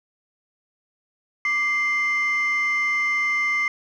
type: tone pair together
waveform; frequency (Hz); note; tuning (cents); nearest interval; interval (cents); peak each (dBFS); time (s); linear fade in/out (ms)
sine; 1174.3 / 2091; D6 / C7; -1 / -2; minor seventh; 999; -26 / -18; 1.45-3.68; 2
effects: tanh soft clip ceiling -17 dBFS